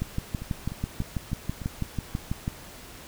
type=two click trains; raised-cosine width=5 ms; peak=-23 / -15 dBFS; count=5 / 16; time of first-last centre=0.42-1.618 / 0.02-2.479 s; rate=3.34 / 6.1 Hz; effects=pink hiss -45 dBFS RMS until 3.07 s